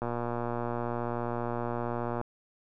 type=click train; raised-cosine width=1 ms; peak=-19 dBFS; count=262; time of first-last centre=0.02-2.213 s; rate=119 Hz; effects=none